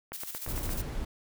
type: click train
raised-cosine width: 0.5 ms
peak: -24 dBFS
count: 6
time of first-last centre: 0.12-0.693 s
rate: 8.73 Hz
type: noise with tremolo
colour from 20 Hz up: blue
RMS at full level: -38 dBFS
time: 0.13-0.82 s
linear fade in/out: 5 ms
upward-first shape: square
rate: 14 Hz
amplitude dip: 50%
type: noise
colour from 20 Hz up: brown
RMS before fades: -34 dBFS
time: 0.47-1.05 s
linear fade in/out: 5 ms
effects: none